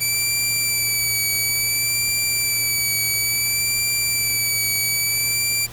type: tone with vibrato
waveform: 10% pulse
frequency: 2315 Hz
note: D7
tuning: 25 cents flat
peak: -10 dBFS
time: 0-5.67 s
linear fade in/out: 20 ms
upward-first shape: sine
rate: 0.58 Hz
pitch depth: 29 cents each way
effects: added 116 Hz sine -38 dBFS peak until 5.72 s + pink hiss -40 dBFS RMS until 5.72 s